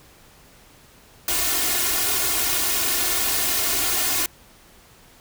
white noise with comb filter, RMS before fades -22 dBFS, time 1.28-4.26 s, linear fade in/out 2 ms, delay 2.8 ms, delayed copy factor +0.95, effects pink hiss -51 dBFS RMS until 5.2 s

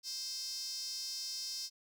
sawtooth tone with high-pass filter, 523.3 Hz, C5, in tune, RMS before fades -41 dBFS, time 0.03-1.7 s, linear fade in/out 50 ms, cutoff 5100 Hz, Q 8.2, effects none

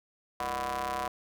sawtooth ring-modulated tone, 130.81 Hz, C3, in tune, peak -24 dBFS, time 0.4-1.08 s, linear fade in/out 2 ms, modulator 867 Hz, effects none

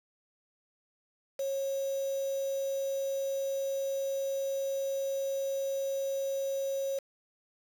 sine tone with quantisation, 545 Hz, C#5, 29 cents flat, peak -30 dBFS, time 1.39-6.99 s, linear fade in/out 5 ms, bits 7, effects none

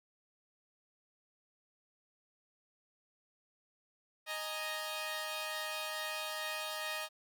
10% pulse chord, D# suspended fourth, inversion none, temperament equal, 622.3 / 830.6 / 932.3 Hz, D#5 / G#5 / A#5, 0 / 0 / 0 cents, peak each -31 / -37 / -36 dBFS, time 4.26-7.09 s, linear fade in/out 50 ms, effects none

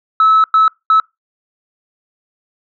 sine tone bursts at uneven times, 1300 Hz, E6, 24 cents flat, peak -5 dBFS, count 3, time 0.2-0.44 / 0.54-0.68 / 0.9-1 s, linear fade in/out 2 ms, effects noise-tail reverb RT60 0.2 s tail -26 dB re dry + tanh soft clip ceiling -4 dBFS

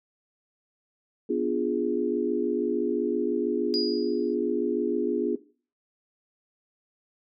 sine chord, B diminished seventh, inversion none, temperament equal, 246.9 / 293.7 / 349.2 / 415.3 Hz, B3 / D4 / F4 / Ab4, 0 / 0 / 0 / 0 cents, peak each -30 / -30 / -28 / -28 dBFS, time 1.29-5.36 s, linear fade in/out 10 ms
sine tone with exponential decay, 4894 Hz, D#8, 29 cents flat, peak -25 dBFS, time 3.74-4.34 s, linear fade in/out 0 ms, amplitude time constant 130 ms
effects noise-tail reverb RT60 0.4 s tail -17 dB re dry

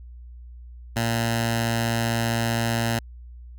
10% pulse tone with notch filter, 115.5 Hz, A#2, 16 cents flat, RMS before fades -24 dBFS, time 0.96-2.99 s, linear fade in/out 5 ms, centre 410 Hz, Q 0.99, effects added 60 Hz sine -39 dBFS peak until 3.58 s

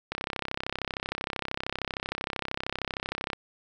click train, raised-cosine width 0.3 ms, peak -14 dBFS, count 107, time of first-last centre 0.12-3.332 s, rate 33 Hz, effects 9-bit

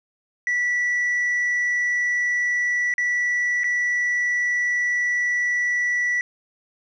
sine tone with dropouts, 1956 Hz, B6, 17 cents flat, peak -17 dBFS, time 0.47-6.21 s, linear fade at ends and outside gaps 1 ms, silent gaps 2.939-2.981 / 3.635-3.642 s, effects tanh soft clip ceiling -18 dBFS

